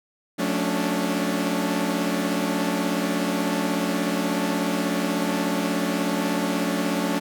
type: chord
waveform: sawtooth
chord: D major seventh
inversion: first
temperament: equal with one note detuned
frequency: 180.98 / 220 / 277.2 / 293.7 Hz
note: F#3 / A3 / C#4 / D4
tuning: -38 / 0 / 0 / 0 cents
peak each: -24 dBFS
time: 0.38-7.2 s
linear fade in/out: 20 ms
effects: none